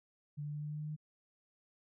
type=tone with pitch steps; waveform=sine; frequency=146.83 / 147.77 / 148.71 / 149.66 / 150.61 / 151.57 / 152.54 Hz; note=D3 / D3 / D3 / D3 / D3 / D#3 / D#3; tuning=0 / +11 / +22 / +33 / +44 / -45 / -34 cents; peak=-38 dBFS; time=0.37-0.965 s; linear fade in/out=20 ms; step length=85 ms; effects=none